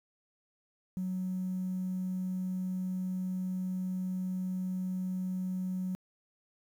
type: tone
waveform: triangle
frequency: 185 Hz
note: F#3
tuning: in tune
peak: -28 dBFS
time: 0.97-5.95 s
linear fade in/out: 0 ms
effects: tanh soft clip ceiling -29 dBFS + 10-bit